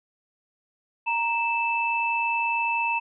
sine tone pair together, 932.3 / 2637 Hz, A#5 / E7, 0 / 0 cents, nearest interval octave + tritone, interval 1800 cents, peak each -25 dBFS, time 1.06-3 s, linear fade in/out 20 ms, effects none

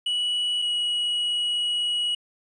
triangle tone pair in turn, 2938 / 2914 Hz, F#7 / F#7, -13 / -27 cents, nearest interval unison, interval 14 cents, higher first, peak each -21 dBFS, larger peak neither, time 0.06-0.62 / 0.62-2.15 s, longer second, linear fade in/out 5 ms, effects resampled to 24000 Hz + 10-bit

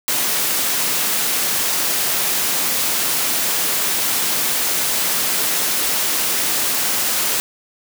white high-pass noise, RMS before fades -19 dBFS, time 0.08-7.4 s, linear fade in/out 0 ms, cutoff 150 Hz, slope 12 dB/octave, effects none

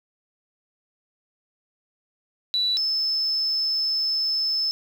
sine tone pair in turn, 3951 / 5246 Hz, B7 / E8, 0 / -9 cents, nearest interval perfect fourth, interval 491 cents, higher second, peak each -20 / -21 dBFS, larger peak first, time 2.54-2.77 / 2.77-4.71 s, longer second, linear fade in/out 0 ms, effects 8-bit

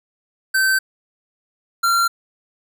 square tone pair in turn, 1545 / 1373.8 Hz, G6 / F6, -26 / -29 cents, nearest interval major second, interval 203 cents, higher first, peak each -15 dBFS, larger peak neither, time 0.54-0.79 / 1.83-2.08 s, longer neither, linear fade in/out 10 ms, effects none

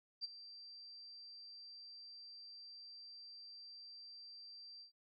sine tone with ADSR envelope, 4699 Hz, D8, in tune, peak -37 dBFS, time 0.21-4.92 s, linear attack 33 ms, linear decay 19 ms, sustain -15 dB, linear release 110 ms, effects none

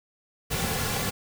pink noise with comb filter, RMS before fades -28 dBFS, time 0.5-1.11 s, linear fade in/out 20 ms, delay 3.2 ms, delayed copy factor -0.55, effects none

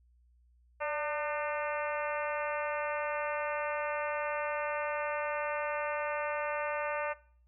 harmonic tone with a mistuned harmonic, 300.9 Hz, D4, 42 cents sharp, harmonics 2 / 3 / 4 / 5 / 6 / 7 / 8 / 9, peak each -34 / -38 / -40 / -42 / -44 / -45 / -46 / -47 dBFS, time 0.8-7.14 s, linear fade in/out 20 ms, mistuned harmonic 2, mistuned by -46 cents, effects noise-tail reverb RT60 0.5 s tail -19 dB re dry + added 60 Hz sine -62 dBFS peak until 7.47 s

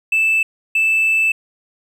triangle tone bursts at uneven times, 2637 Hz, E7, in tune, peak -10 dBFS, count 2, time 0.12-0.43 / 0.75-1.32 s, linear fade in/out 5 ms, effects tanh soft clip ceiling -8 dBFS

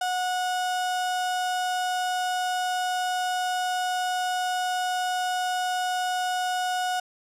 35% pulse tone, 731 Hz, F#5, 21 cents flat, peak -23 dBFS, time 0.01-7 s, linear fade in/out 5 ms, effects low-pass 11000 Hz 12 dB/octave

